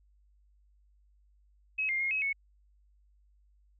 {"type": "tone with pitch steps", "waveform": "sine", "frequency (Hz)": [2560, 2114, 2143, 2558, 2207], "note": ["D#7", "C7", "C7", "D#7", "C#7"], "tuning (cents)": [49, 17, 41, 47, -8], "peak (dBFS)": -28, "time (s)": [1.78, 2.33], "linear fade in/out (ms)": 10, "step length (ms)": 110, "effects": ["added 50 Hz sine -62 dBFS peak until 3.79 s"]}